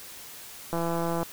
click train, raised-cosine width 1 ms, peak -16 dBFS, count 85, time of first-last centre 0.73-1.23 s, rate 168 Hz, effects white hiss -44 dBFS RMS until 1.32 s

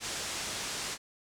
white low-pass noise, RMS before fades -37 dBFS, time 0-0.98 s, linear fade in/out 50 ms, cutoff 8100 Hz, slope 24 dB/octave, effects none

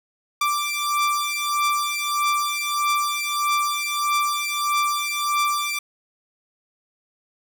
sawtooth beating tone pair, 1174.7 / 1176.3 Hz, D6 / D6, 0 / +2 cents, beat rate 1.6 Hz, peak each -20 dBFS, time 0.41-5.79 s, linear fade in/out 5 ms, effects none

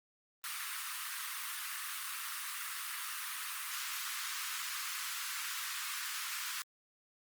pink high-pass noise, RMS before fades -40 dBFS, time 0.44-6.62 s, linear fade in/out 0 ms, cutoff 1100 Hz, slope 48 dB/octave, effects Opus 32 kbps

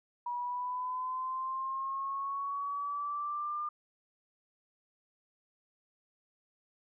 sine linear sweep, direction up, 964 to 1204 Hz, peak -33 dBFS, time 0.26-3.69 s, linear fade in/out 5 ms, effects none

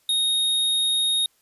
square tone, 3729 Hz, A#7, in tune, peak -20 dBFS, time 0.09-1.26 s, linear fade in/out 2 ms, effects white hiss -64 dBFS RMS until 1.41 s + resampled to 32000 Hz

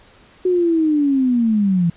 sine linear sweep, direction down, 370 to 165 Hz, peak -13 dBFS, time 0.45-1.9 s, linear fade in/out 5 ms, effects pink hiss -49 dBFS RMS until 1.96 s + resampled to 8000 Hz

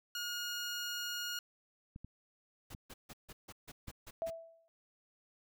15% pulse tone, 1433 Hz, F6, 44 cents sharp, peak -31 dBFS, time 0.15-1.39 s, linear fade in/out 2 ms
clicks, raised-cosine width 5 ms, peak -35 dBFS, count 4, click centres 1.961 / 2.046 / 2.748 / 3.883 s
pink noise bursts, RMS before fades -50 dBFS, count 9, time 2.7-4.305 s, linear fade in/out 10 ms, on 45 ms, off 150 ms
sine tone with exponential decay, 659.3 Hz, E5, in tune, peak -32 dBFS, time 4.22-4.68 s, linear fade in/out 0 ms, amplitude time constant 98 ms
effects none

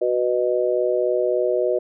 sine chord, B major, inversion second, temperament just, 370.4 / 493.9 / 617.4 Hz, F#4 / B4 / D#5, +2 / 0 / -14 cents, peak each -22 dBFS, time 0.01-1.79 s, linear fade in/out 10 ms, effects none

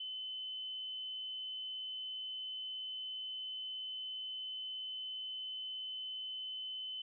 sine tone, 3039 Hz, F#7, 46 cents sharp, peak -40 dBFS, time 0-7.02 s, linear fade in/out 5 ms, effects none

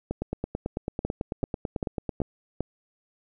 two click trains, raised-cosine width 2 ms, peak -14 / -15 dBFS, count 5 / 20, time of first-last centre 1.05-2.606 / 0.11-2.203 s, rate 2.57 / 9.08 Hz, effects none

